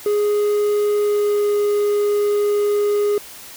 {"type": "tone with pitch glide", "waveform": "triangle", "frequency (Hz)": [415.3, 412.7], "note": ["G#4", "G#4"], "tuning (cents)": [0, -11], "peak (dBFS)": -13, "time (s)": [0.06, 3.18], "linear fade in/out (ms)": 2, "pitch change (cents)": -11, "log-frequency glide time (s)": [0.92, 1.49], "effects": ["white hiss -38 dBFS RMS until 3.56 s"]}